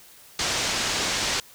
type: low-pass noise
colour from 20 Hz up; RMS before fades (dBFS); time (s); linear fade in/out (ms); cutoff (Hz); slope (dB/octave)
white; -26; 0.39-1.4; 2; 6700; 24
effects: white hiss -50 dBFS RMS until 1.54 s